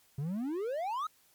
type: exponential sweep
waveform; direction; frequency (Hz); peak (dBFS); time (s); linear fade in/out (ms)
triangle; up; 132.5 to 1316; -30; 0.18-1.07; 5
effects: white hiss -66 dBFS RMS until 1.34 s + MP3 96 kbps